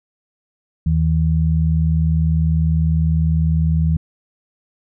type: tone pair together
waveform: sine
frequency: 80 / 160 Hz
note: D#2 / D#3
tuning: +49 / +49 cents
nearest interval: octave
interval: 1200 cents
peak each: -16 dBFS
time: 0.86-3.97 s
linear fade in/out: 5 ms
effects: none